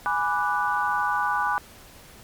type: chord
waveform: sine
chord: G# half-diminished seventh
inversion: none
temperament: equal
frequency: 830.6 / 987.8 / 1174.7 / 1480 Hz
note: G#5 / B5 / D6 / F#6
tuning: 0 / 0 / 0 / 0 cents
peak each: -27 dBFS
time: 0.06-1.58 s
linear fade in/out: 0 ms
effects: pink hiss -48 dBFS RMS until 2.23 s + MP3 96 kbps